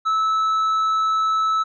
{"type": "tone with tanh clipping", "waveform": "triangle", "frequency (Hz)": 1305, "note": "E6", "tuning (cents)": -18, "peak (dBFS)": -18, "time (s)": [0.05, 1.64], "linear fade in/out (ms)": 20, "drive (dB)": 9, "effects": []}